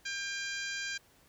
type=harmonic tone with a mistuned harmonic; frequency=798 Hz; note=G5; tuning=31 cents sharp; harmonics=2 / 3 / 4 / 5 / 6 / 7 / 8 / 9; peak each=-38 / -42 / -45 / -46 / -44 / -49 / -48 / -48 dBFS; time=0.05-0.98 s; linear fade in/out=10 ms; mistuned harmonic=7; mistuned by=+25 cents; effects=pink hiss -64 dBFS RMS until 1.28 s